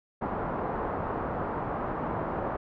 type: low-pass noise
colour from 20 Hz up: white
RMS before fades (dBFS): -32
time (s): 0.21-2.57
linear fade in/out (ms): 10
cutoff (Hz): 1100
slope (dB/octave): 24
effects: none